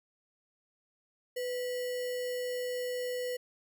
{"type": "tone with sample-and-hold", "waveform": "sine", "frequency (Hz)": 498, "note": "B4", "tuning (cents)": 14, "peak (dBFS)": -32, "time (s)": [1.36, 3.37], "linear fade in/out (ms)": 10, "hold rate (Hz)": 2450, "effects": []}